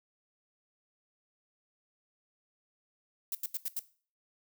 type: noise bursts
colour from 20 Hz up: violet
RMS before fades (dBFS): -34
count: 5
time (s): 3.32-3.793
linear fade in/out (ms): 2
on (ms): 29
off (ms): 82
effects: noise-tail reverb RT60 0.4 s tail -17 dB re dry